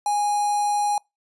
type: tone with notch filter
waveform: square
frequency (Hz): 826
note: G#5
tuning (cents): -10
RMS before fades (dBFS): -22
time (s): 0.06-0.98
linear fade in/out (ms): 2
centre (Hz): 2800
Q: 0.58
effects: noise-tail reverb RT60 0.2 s tail -26 dB re dry + resampled to 24000 Hz